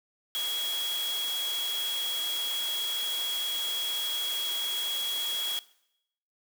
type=tone in noise; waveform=sine; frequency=3322 Hz; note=G#7; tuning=in tune; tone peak=-29 dBFS; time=0.35-5.59 s; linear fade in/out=0 ms; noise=white; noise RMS=-37 dBFS; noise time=0.35-5.59 s; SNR=+5 dB; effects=noise-tail reverb RT60 0.8 s tail -19 dB re dry + high-pass 400 Hz 12 dB/octave